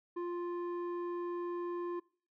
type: tone with low-pass filter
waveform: square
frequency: 349.2 Hz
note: F4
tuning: in tune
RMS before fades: -38 dBFS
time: 0.16-2 s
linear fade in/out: 10 ms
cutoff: 1000 Hz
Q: 1.3
effects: noise-tail reverb RT60 0.5 s tail -24 dB re dry